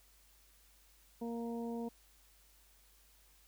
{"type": "harmonic tone", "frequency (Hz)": 233.1, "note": "A#3", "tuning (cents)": 0, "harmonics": [1, 2, 3, 4], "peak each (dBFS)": [-39, -43, -50, -52], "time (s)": [1.21, 1.89], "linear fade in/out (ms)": 10, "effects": ["added 50 Hz sine -67 dBFS peak until 3.47 s", "white hiss -67 dBFS RMS until 3.47 s"]}